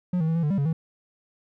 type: tone with pitch steps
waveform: triangle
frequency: 179.6 / 159.5 / 162.8 / 167.7 / 148.3 / 196.7 / 140.6 / 161.6 Hz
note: F3 / D#3 / E3 / E3 / D3 / G3 / C#3 / E3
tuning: +49 / +43 / -21 / +30 / +17 / +6 / +25 / -34 cents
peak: -19 dBFS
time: 0.13-0.73 s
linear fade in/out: 5 ms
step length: 75 ms
effects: none